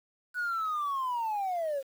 sine linear sweep, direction down, 1486 to 526 Hz, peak -27 dBFS, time 0.34-1.83 s, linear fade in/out 50 ms, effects tanh soft clip ceiling -27 dBFS + 9-bit

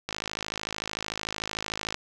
click train, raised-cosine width 0.2 ms, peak -13 dBFS, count 100, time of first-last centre 0.09-1.944 s, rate 53.4 Hz, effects none

